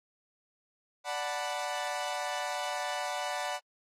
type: chord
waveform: sawtooth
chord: B minor seventh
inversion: first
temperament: equal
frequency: 587.3 / 740 / 880 / 987.8 Hz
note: D5 / F#5 / A5 / B5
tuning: 0 / 0 / 0 / 0 cents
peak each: -34 / -32 / -37 / -35 dBFS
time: 1.04-3.6 s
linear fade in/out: 50 ms
effects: low-pass 9000 Hz 12 dB/octave + AAC 48 kbps